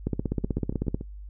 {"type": "two click trains", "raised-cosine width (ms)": 3, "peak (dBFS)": [-22, -13], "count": [5, 15], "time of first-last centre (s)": [[0.44, 1.011], [0.07, 0.945]], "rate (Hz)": [7.01, 16], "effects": ["noise-tail reverb RT60 0.1 s tail -21 dB re dry", "added 50 Hz sine -38 dBFS peak until 1.29 s"]}